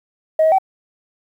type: tone with pitch steps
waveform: sine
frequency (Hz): 632 / 637 / 766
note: D#5 / D#5 / G5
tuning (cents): +27 / +41 / -40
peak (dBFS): -9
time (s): 0.39-0.585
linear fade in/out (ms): 5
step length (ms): 65
effects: tanh soft clip ceiling -7 dBFS + 8-bit